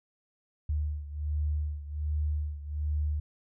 sine beating tone pair, 74.6 / 75.9 Hz, D2 / D#2, +28 / -42 cents, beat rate 1.3 Hz, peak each -30 / -34 dBFS, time 0.69-3.2 s, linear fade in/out 5 ms, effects none

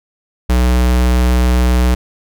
square tone, 61.74 Hz, B1, in tune, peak -10 dBFS, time 0.49-1.95 s, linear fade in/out 10 ms, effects none

